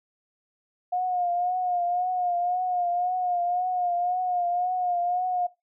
sine tone with vibrato, 717 Hz, F5, 45 cents sharp, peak -23 dBFS, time 0.92-5.47 s, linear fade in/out 10 ms, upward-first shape triangle, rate 1.9 Hz, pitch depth 52 cents each way, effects noise-tail reverb RT60 0.2 s tail -17 dB re dry

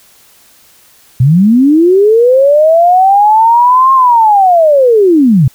sine linear two-way sweep, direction up then down, 117.7 to 1074 to 117.7 Hz, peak -3 dBFS, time 1.2-5.48 s, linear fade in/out 5 ms, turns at 3.93 s, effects white hiss -44 dBFS RMS until 5.54 s

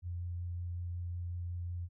sine tone with vibrato, 87.5 Hz, F2, 4 cents sharp, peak -36 dBFS, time 0.02-1.89 s, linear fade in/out 50 ms, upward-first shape sine, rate 5.4 Hz, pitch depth 10 cents each way, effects none

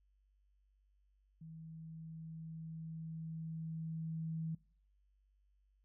sine tone with level ramp, 161.1 Hz, E3, 39 cents flat, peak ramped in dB -49 to -37 dBFS, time 1.41-4.55 s, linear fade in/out 5 ms, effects noise-tail reverb RT60 0.5 s tail -23 dB re dry + added 49 Hz sine -70 dBFS peak until 5.84 s

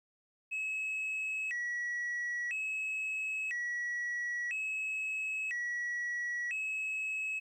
sine tone with vibrato, 2230 Hz, C#7, 10 cents sharp, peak -31 dBFS, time 0.51-7.4 s, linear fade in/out 20 ms, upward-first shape square, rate 0.5 Hz, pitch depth 250 cents each way, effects tanh soft clip ceiling -32 dBFS + 12-bit

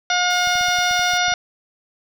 harmonic tone, 717 Hz, F5, 45 cents sharp, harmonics 1 / 2 / 3 / 4 / 5 / 6 / 7 / 8, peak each -21 / -21 / -25 / -29 / -25 / -31 / -31 / -26 dBFS, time 0.1-1.34 s, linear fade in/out 2 ms
pink high-pass noise, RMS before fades -40 dBFS, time 0.3-1.18 s, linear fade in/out 5 ms, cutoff 3800 Hz, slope 12 dB/octave
clicks, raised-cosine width 5 ms, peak -28 dBFS, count 10, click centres 0.473 / 0.555 / 0.611 / 0.685 / 0.787 / 0.911 / 0.994 / 1.136 / 1.283 / 1.322 s
effects none

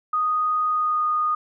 sine tone with pitch glide, 1242 to 1231.3 Hz, D#6 to D#6, -3 to -18 cents, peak -19 dBFS, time 0.13-1.35 s, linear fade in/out 5 ms, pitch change -15 cents, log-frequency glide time 0.68-1.04 s, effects none

